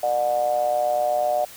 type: ring-modulated tone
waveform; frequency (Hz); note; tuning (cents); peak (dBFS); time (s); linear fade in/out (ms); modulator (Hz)
triangle; 64; C2; -38; -14; 0.03-1.45; 5; 664
effects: white hiss -43 dBFS RMS until 1.56 s